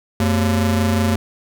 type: ring-modulated tone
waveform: 40% pulse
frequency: 157.3 Hz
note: D#3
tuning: 19 cents sharp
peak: -11 dBFS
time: 0.2-1.16 s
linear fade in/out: 2 ms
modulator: 65.9 Hz
effects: none